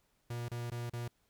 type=tone with dropouts; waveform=45% pulse; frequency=119.3 Hz; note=A#2; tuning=41 cents sharp; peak=-37 dBFS; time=0.3-1.08 s; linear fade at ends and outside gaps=5 ms; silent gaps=0.485-0.514 / 0.702-0.717 / 0.898-0.933 s; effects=pink hiss -75 dBFS RMS until 1.29 s